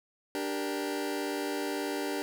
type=chord; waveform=sawtooth; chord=G minor; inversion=second; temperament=just; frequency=294 / 392 / 470.4 Hz; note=D4 / G4 / Bb4; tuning=+2 / 0 / +16 cents; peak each=-30 / -31 / -35 dBFS; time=0.35-2.22 s; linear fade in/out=0 ms; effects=none